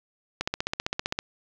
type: click train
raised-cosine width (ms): 0.2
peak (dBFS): -9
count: 13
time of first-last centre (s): 0.41-1.189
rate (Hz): 15.4
effects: low-pass 6000 Hz 12 dB/octave + 7-bit